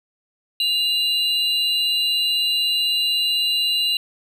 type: tone pair together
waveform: triangle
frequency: 2818 / 3982 Hz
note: F7 / B7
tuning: +15 / +14 cents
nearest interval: tritone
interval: 599 cents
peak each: -19 dBFS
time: 0.6-3.97 s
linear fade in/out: 2 ms
effects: none